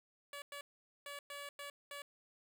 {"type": "tone bursts at uneven times", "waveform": "10% pulse", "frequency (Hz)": 571, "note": "D5", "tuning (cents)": -49, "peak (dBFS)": -37, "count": 6, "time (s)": [[0.33, 0.42], [0.52, 0.61], [1.06, 1.19], [1.3, 1.49], [1.59, 1.7], [1.91, 2.02]], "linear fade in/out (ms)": 2, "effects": []}